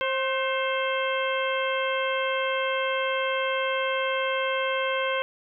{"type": "harmonic tone with a mistuned harmonic", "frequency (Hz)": 530, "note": "C5", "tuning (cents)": 22, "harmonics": [1, 2, 3, 4, 5, 6], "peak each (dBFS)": [-27, -30, -32, -33, -34, -35], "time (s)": [0.01, 5.22], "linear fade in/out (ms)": 0, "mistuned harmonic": 3, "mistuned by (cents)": -54, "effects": []}